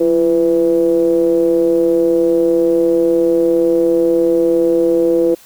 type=ring-modulated tone; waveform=triangle; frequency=80.1 Hz; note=E2; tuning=49 cents flat; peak=-5 dBFS; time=0-5.35 s; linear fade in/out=10 ms; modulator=419 Hz; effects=white hiss -44 dBFS RMS until 5.45 s